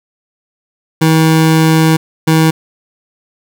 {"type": "tone bursts at uneven times", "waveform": "25% pulse", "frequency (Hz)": 159.8, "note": "D#3", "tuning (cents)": 47, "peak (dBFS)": -3, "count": 2, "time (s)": [[1.01, 1.97], [2.27, 2.51]], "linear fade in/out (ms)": 10, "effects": []}